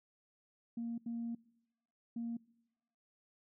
sine tone bursts at uneven times, 233.1 Hz, A#3, in tune, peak -36 dBFS, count 3, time 0.77-0.98 / 1.06-1.35 / 2.16-2.37 s, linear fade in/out 5 ms, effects noise-tail reverb RT60 0.9 s tail -24 dB re dry + tanh soft clip ceiling -33 dBFS

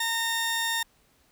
sawtooth tone pair together, 917 / 1834 Hz, A#5 / A#6, -29 / -29 cents, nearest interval octave, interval 1200 cents, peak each -28 / -22 dBFS, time 0-0.83 s, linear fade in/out 5 ms, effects pink hiss -64 dBFS RMS until 1.31 s

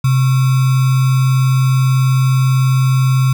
sine tone with sample-and-hold, 130.81 Hz, C3, in tune, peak -9 dBFS, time 0.04-3.33 s, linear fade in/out 5 ms, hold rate 1225 Hz, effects none

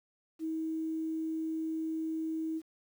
sine tone with quantisation, 320 Hz, D#4, 49 cents sharp, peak -32 dBFS, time 0.39-2.62 s, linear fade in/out 50 ms, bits 10, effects none

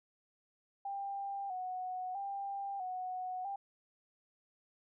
sine tone with vibrato, 765 Hz, G5, 42 cents flat, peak -37 dBFS, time 0.85-3.56 s, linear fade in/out 5 ms, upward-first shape square, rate 0.77 Hz, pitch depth 64 cents each way, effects none

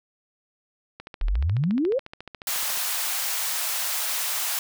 click train, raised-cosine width 0.3 ms, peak -22 dBFS, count 26, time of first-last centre 1-2.773 s, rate 14.1 Hz
sine exponential sweep, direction up, 32.53 to 574 Hz, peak -20 dBFS, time 1.21-1.99 s, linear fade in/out 10 ms
white high-pass noise, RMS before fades -27 dBFS, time 2.47-4.59 s, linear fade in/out 2 ms, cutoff 640 Hz, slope 24 dB/octave
effects none

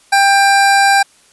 25% pulse tone, 793 Hz, G5, 20 cents sharp, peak -4 dBFS, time 0.12-1.03 s, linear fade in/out 10 ms, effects white hiss -49 dBFS RMS until 1.32 s + resampled to 24000 Hz

